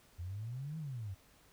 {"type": "exponential two-way sweep", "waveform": "sine", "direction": "up then down", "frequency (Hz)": [82.9, 163, 90.9], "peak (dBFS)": -39, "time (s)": [0.18, 1.15], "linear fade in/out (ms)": 20, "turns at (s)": 0.78, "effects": ["pink hiss -65 dBFS RMS until 1.52 s"]}